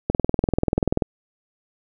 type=click train; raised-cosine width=2 ms; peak=-5 dBFS; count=20; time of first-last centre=0.1-1.022 s; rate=20.6 Hz; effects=none